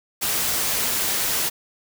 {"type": "noise", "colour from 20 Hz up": "white", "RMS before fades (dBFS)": -23, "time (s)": [0.21, 1.5], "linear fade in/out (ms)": 20, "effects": []}